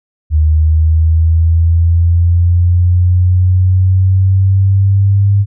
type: linear sweep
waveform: sine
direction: up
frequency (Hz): 76.8 to 100.7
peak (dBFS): -6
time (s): 0.3-5.46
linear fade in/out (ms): 50
effects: none